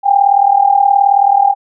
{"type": "tone with amplitude modulation", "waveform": "sine", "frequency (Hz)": 800, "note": "G5", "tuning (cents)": 35, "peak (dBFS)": -3, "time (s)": [0.03, 1.55], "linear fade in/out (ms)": 50, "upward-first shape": "sine", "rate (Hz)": 38.8, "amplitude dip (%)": 80, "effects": []}